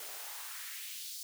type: noise with high-pass filter sweep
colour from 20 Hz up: white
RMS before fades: -44 dBFS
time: 0-1.23 s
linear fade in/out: 2 ms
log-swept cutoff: 440 to 5000 Hz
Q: 1.7
effects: none